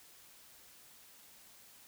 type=silence; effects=white hiss -59 dBFS RMS until 1.87 s